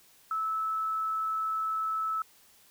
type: tone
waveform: sine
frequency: 1306 Hz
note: E6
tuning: 17 cents flat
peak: -28 dBFS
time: 0.31-2.22 s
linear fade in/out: 2 ms
effects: white hiss -60 dBFS RMS until 2.7 s